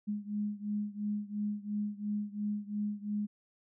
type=beating tone pair; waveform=sine; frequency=206.8 / 209.7 Hz; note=G#3 / G#3; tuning=-7 / +17 cents; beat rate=2.9 Hz; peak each=-35 / -37 dBFS; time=0.07-3.27 s; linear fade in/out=20 ms; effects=none